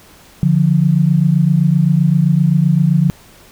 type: tone pair together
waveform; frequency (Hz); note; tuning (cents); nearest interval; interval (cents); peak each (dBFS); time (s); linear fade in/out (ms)
sine; 146.48 / 174.2; D3 / F3; -4 / -4; minor third; 300; -12; 0.43-3.1; 0
effects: pink hiss -44 dBFS RMS until 3.51 s